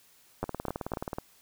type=two click trains; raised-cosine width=1 ms; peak=-19 / -16 dBFS; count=15 / 3; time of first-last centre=0.44-1.185 / 0.43-0.936 s; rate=18.8 / 3.95 Hz; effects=white hiss -61 dBFS RMS until 1.41 s